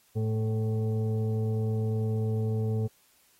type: tone with frequency modulation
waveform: sine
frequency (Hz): 110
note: A2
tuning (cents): 0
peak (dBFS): -25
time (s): 0.15-2.88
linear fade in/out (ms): 20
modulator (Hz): 329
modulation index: 0.72
effects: white hiss -64 dBFS RMS until 3.39 s + AAC 48 kbps